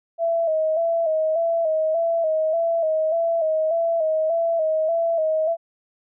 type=tone with vibrato; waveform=sine; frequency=649 Hz; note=E5; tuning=27 cents flat; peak=-18 dBFS; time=0.18-5.57 s; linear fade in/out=50 ms; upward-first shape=square; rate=1.7 Hz; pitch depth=51 cents each way; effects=none